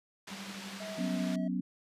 white band-pass noise, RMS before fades -46 dBFS, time 0.27-1.36 s, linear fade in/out 5 ms, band 140 to 4200 Hz, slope 12 dB/octave
sine tone with tremolo, 196 Hz, G3, in tune, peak -40 dBFS, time 0.31-1.23 s, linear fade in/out 2 ms, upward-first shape triangle, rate 12 Hz, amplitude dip 75%
triangle tone, 643 Hz, E5, 43 cents flat, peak -39 dBFS, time 0.8-1.48 s, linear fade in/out 5 ms
sine chord, F# suspended fourth, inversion none, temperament just, 185 / 246.7 / 277.5 Hz, F#3 / B3 / C#4, 0 / -2 / +2 cents, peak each -33 / -35 / -37 dBFS, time 0.98-1.61 s, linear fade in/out 10 ms
effects resampled to 32000 Hz

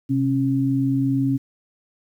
sine tone pair together, 130 / 272.8 Hz, C3 / C#4, -11 / -28 cents, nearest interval octave + minor second, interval 1283 cents, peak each -22 / -19 dBFS, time 0.09-1.38 s, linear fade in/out 20 ms, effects 9-bit

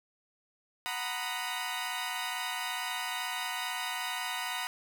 15% pulse chord, B major seventh, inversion second, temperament equal with one note detuned, 740 / 932.3 / 994.6 / 1244.5 Hz, F#5 / A#5 / B5 / D#6, 0 / 0 / +12 / 0 cents, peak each -32 / -32 / -32 / -35 dBFS, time 0.86-4.67 s, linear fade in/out 0 ms, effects none

